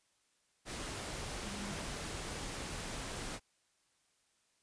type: tone in noise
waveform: sine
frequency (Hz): 200.7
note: G3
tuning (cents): +41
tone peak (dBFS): -44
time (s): 1.42-1.76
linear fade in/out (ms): 50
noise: pink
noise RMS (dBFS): -42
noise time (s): 0.65-3.4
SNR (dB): -5
effects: white hiss -75 dBFS RMS until 4.62 s + resampled to 22050 Hz

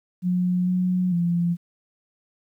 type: tone with pitch steps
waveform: sine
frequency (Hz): 180.1 / 182.1 / 172.3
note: F#3 / F#3 / F3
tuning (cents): -46 / -27 / -23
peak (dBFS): -19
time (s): 0.22-1.57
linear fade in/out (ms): 50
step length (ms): 450
effects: 10-bit

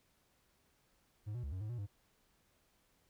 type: tone with pitch steps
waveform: triangle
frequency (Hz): 105.2 / 121.7 / 69.9 / 93 / 107 / 120.6 / 100.9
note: G#2 / B2 / C#2 / F#2 / A2 / B2 / G#2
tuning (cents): +23 / -25 / +15 / +9 / -48 / -41 / -49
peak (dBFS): -37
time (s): 1.26-1.869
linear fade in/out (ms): 20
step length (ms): 87
effects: pink hiss -74 dBFS RMS until 3.09 s

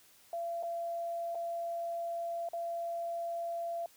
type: tone with dropouts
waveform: sine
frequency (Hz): 680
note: F5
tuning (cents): -46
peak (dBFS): -34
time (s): 0.33-3.86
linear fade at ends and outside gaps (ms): 2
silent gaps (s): 0.627-0.633 / 1.348-1.353 / 2.488-2.533
effects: white hiss -62 dBFS RMS until 3.96 s

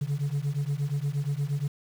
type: beating tone pair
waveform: sine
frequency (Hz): 138.59 / 147.09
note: C#3 / D3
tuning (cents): 0 / +3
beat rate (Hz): 8.5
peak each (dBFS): -27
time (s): 0.01-1.68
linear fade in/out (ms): 10
effects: tanh soft clip ceiling -23 dBFS + 8-bit

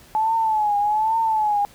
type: tone with vibrato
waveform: sine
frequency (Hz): 860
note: A5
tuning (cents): -40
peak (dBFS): -17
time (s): 0.15-1.65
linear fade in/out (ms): 0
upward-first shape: triangle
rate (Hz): 1.2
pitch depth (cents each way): 100
effects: pink hiss -49 dBFS RMS until 1.74 s

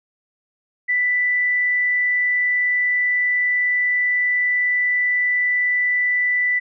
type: tone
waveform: sine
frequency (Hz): 1981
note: B6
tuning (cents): +5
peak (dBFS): -16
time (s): 0.88-6.6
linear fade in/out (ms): 20
effects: none

